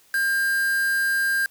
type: tone with quantisation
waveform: triangle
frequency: 1600 Hz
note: G6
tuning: 35 cents sharp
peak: -18 dBFS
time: 0.14-1.46 s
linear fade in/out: 2 ms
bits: 5
effects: white hiss -57 dBFS RMS until 1.5 s